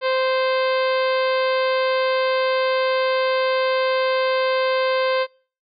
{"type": "harmonic tone", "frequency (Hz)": 521, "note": "C5", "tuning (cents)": -7, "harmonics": [1, 2, 3, 4, 5, 6, 7, 8, 9], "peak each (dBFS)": [-19, -25, -29, -31, -33, -35, -36, -37, -38], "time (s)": [0.01, 5.27], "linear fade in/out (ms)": 50, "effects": ["noise-tail reverb RT60 0.4 s tail -25 dB re dry"]}